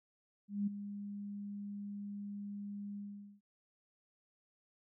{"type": "tone with ADSR envelope", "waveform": "sine", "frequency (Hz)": 203, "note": "G#3", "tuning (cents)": -39, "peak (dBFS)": -30, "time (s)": [0.48, 3.41], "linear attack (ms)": 190, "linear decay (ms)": 12, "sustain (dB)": -11, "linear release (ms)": 440, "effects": []}